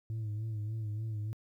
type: tone with vibrato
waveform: sine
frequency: 108.3 Hz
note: A2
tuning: 27 cents flat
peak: -31 dBFS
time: 0.1-1.33 s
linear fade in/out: 0 ms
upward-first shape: sine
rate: 3.4 Hz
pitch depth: 59 cents each way
effects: tanh soft clip ceiling -33 dBFS + 12-bit